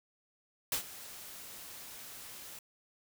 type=noise with ADSR envelope; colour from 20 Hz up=white; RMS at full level=-31 dBFS; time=0.72-2.59 s; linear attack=3 ms; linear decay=100 ms; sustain=-17 dB; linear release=3 ms; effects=none